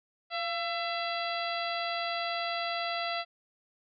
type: harmonic tone with a mistuned harmonic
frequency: 670 Hz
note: E5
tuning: 28 cents sharp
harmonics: 1 / 2 / 3 / 4 / 5 / 6 / 7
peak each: -34 / -37 / -39 / -40 / -41 / -42 / -42 dBFS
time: 0.3-3.25 s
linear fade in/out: 50 ms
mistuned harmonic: 1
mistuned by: +46 cents
effects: none